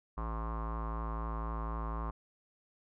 square tone with low-pass filter, 56 Hz, A1, 31 cents sharp, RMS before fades -37 dBFS, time 0.17-2.11 s, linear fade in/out 10 ms, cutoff 1100 Hz, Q 7.6, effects none

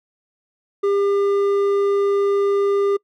sine tone with hard clipping, 400.4 Hz, G4, 37 cents sharp, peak -17 dBFS, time 0.83-2.97 s, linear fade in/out 10 ms, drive 6 dB, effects noise-tail reverb RT60 0.1 s tail -25 dB re dry

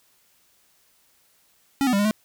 square tone with pitch steps, 276 / 250.6 / 199 / 204.9 / 215.1 Hz, C#4 / B3 / G3 / G#3 / A3, -7 / +25 / +26 / -23 / -39 cents, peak -19 dBFS, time 1.81-2.11 s, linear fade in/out 0 ms, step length 60 ms, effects white hiss -62 dBFS RMS until 2.24 s

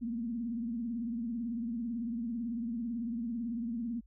sine tone with vibrato, 233.1 Hz, A#3, in tune, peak -33 dBFS, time 0.01-4.01 s, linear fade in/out 20 ms, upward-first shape triangle, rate 18 Hz, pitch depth 120 cents each way, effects added 50 Hz sine -57 dBFS peak until 4.06 s

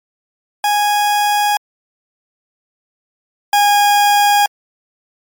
40% pulse tone pair in turn, 828 / 820.4 Hz, G#5 / G#5, -5 / -21 cents, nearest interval unison, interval 16 cents, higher first, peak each -11 / -8 dBFS, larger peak second, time 0.64-1.57 / 3.53-4.46 s, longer neither, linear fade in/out 2 ms, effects MP3 96 kbps

